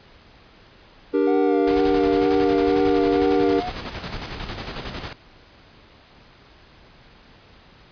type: chord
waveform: triangle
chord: G minor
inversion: second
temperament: just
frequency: 294 / 392 / 470.4 Hz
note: D4 / G4 / Bb4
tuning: +2 / 0 / +16 cents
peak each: -19 dBFS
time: 1.13-3.61 s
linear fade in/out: 20 ms
type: tone with vibrato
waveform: triangle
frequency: 722 Hz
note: F#5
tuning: 43 cents flat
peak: -25 dBFS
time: 1.27-3.7 s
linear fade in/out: 5 ms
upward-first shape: sine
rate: 2.1 Hz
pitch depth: 63 cents each way
type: noise with tremolo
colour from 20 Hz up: pink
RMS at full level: -30 dBFS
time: 1.67-5.13 s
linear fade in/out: 5 ms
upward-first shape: square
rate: 11 Hz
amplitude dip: 45%
effects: pink hiss -50 dBFS RMS until 7.91 s + resampled to 11025 Hz